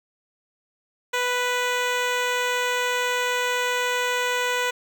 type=tone with notch filter; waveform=10% pulse; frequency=493.9 Hz; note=B4; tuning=in tune; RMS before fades=-24 dBFS; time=1.13-4.71 s; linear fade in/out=10 ms; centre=11000 Hz; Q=0.99; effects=none